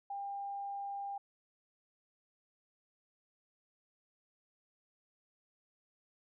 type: tone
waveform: sine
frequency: 799 Hz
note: G5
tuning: 33 cents sharp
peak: -38 dBFS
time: 0.1-1.18 s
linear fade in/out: 5 ms
effects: none